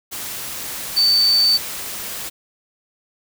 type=tone in noise; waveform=sine; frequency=4553 Hz; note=C#8; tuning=45 cents sharp; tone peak=-12 dBFS; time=0.96-1.58 s; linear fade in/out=20 ms; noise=white; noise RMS=-29 dBFS; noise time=0.11-2.3 s; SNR=+14 dB; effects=none